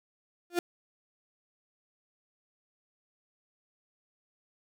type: tone with exponential growth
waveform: 35% pulse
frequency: 349.2 Hz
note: F4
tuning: in tune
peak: -20 dBFS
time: 0.5-0.59 s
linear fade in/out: 2 ms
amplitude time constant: 19 ms
effects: none

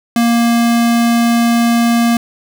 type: tone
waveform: square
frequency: 234.2 Hz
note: A#3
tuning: 8 cents sharp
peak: -10 dBFS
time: 0.16-2.17 s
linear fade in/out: 2 ms
effects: none

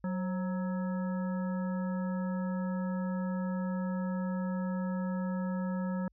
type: harmonic tone with a mistuned harmonic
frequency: 186.4 Hz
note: F#3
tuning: 13 cents sharp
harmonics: 1 / 3 / 5 / 7 / 9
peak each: -31 / -41 / -45 / -48 / -50 dBFS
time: 0.04-6.08 s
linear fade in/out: 2 ms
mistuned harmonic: 3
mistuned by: -75 cents
effects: added 50 Hz sine -65 dBFS peak until 6.12 s

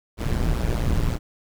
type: noise with amplitude modulation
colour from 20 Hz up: brown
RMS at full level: -19 dBFS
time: 0.17-1.19 s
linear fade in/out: 50 ms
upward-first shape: sine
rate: 117 Hz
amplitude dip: 85%
effects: none

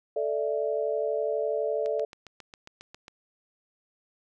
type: chord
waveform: sine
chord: A suspended fourth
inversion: none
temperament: equal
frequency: 440 / 587.3 / 659.3 Hz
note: A4 / D5 / E5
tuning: 0 / 0 / 0 cents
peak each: -29 / -29 / -32 dBFS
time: 0.16-2.05 s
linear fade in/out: 5 ms
type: click train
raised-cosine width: 0.2 ms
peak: -27 dBFS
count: 10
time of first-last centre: 1.86-3.081 s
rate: 7.37 Hz
effects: none

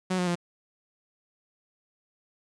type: tone with pitch steps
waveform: sawtooth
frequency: 185 / 179.42 / 174.01 Hz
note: F#3 / F3 / F3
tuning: 0 / +47 / -6 cents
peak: -21 dBFS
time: 0.1-0.355 s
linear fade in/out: 10 ms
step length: 85 ms
effects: resampled to 22050 Hz + 10-bit

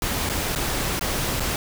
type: noise with dropouts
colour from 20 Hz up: pink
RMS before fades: -25 dBFS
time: 0.02-1.56 s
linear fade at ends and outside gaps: 1 ms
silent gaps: 0.291-0.297 / 0.551-0.559 / 0.994-1.01 / 1.398-1.404 s
effects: none

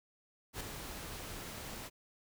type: noise with ADSR envelope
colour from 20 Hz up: pink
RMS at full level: -39 dBFS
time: 0.53-1.9 s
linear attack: 75 ms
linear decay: 4 ms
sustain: -6 dB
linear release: 36 ms
effects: none

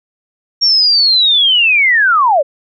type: linear sweep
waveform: sine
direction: down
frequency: 5588 to 523.3 Hz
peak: -7 dBFS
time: 0.61-2.43 s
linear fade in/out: 20 ms
effects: none

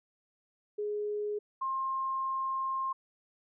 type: tone pair in turn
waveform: sine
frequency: 417.1 / 1062.6 Hz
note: G#4 / C6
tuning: +7 / +26 cents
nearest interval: octave + major third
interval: 1619 cents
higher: second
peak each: -31 / -30 dBFS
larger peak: second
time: 0.78-1.39 / 1.61-2.93 s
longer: second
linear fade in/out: 10 ms
effects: none

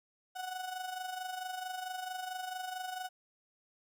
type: tone with amplitude modulation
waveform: 35% pulse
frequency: 740 Hz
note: F#5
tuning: in tune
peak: -34 dBFS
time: 0.35-3.09 s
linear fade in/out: 20 ms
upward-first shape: sine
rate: 24.5 Hz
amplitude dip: 60%
effects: none

